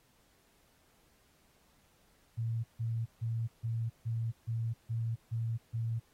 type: tone bursts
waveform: sine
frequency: 114.4 Hz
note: A#2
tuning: 32 cents flat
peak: -31 dBFS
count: 9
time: 2.37-6 s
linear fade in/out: 20 ms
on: 270 ms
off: 150 ms
effects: pink hiss -69 dBFS RMS until 6.13 s + AAC 48 kbps